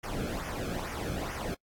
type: noise with flanger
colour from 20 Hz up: brown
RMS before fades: -35 dBFS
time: 0.03-1.55 s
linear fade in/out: 10 ms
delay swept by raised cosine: 0.24 to 1.08 ms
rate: 2.3 Hz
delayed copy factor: -0.8
effects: noise-tail reverb RT60 0.1 s tail -25 dB re dry + AAC 64 kbps